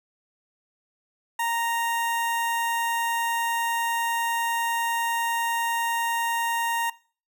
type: tone with notch filter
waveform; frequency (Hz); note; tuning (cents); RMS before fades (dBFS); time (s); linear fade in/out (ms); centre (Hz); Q
sawtooth; 930; A#5; -4; -26; 1.39-6.9; 5; 4700; 1.5
effects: noise-tail reverb RT60 0.4 s tail -20 dB re dry